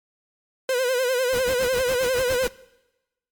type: tone with vibrato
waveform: 45% pulse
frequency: 506 Hz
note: B4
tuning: 42 cents sharp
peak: -20 dBFS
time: 0.69-2.47 s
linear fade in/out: 2 ms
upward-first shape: sine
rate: 10 Hz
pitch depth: 82 cents each way
type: noise with tremolo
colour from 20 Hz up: pink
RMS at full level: -31 dBFS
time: 1.33-2.48 s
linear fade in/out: 0 ms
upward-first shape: sine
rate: 7.3 Hz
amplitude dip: 100%
effects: noise-tail reverb RT60 1.0 s tail -21 dB re dry + MP3 96 kbps